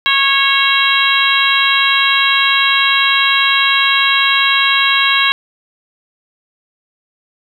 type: harmonic tone with a mistuned harmonic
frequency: 550 Hz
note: C#5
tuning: 14 cents flat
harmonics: 2 / 3 / 4 / 5 / 6 / 7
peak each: -17 / -17 / -17 / -17 / -17 / -17 dBFS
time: 0.06-5.32 s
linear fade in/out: 0 ms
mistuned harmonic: 6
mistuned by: -25 cents
effects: 7-bit